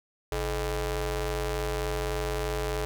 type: ring-modulated tone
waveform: sawtooth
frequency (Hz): 187.8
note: F#3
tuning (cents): +26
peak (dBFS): -21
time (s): 0.32-2.85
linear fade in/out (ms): 0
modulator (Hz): 240
effects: none